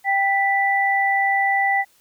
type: tone pair together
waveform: sine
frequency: 787.6 / 1975.5 Hz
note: G5 / B6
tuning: +8 / 0 cents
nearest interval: octave + major third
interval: 1592 cents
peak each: -19 dBFS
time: 0.04-1.85 s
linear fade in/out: 50 ms
effects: white hiss -58 dBFS RMS until 2 s